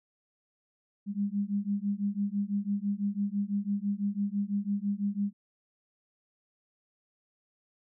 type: beating tone pair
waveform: sine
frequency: 199.2 / 205.2 Hz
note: G3 / G#3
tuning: +28 / -21 cents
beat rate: 6 Hz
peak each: -31 dBFS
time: 1.06-5.33 s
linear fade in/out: 50 ms
effects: none